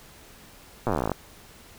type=slowing click train; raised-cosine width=1 ms; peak=-11 dBFS; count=19; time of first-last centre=0.87-1.117 s; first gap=8 ms; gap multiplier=1.06; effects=pink hiss -50 dBFS RMS until 1.78 s